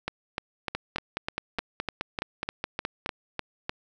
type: two click trains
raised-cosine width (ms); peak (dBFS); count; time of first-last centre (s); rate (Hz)
0.3; -13 / -13; 13 / 12; 0.08-3.694 / 0.75-3.061; 3.32 / 4.76
effects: none